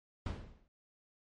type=noise with exponential decay; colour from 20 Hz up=brown; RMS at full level=-33 dBFS; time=0.26-0.68 s; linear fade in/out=2 ms; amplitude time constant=90 ms; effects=low-pass 5000 Hz 12 dB/octave + MP3 48 kbps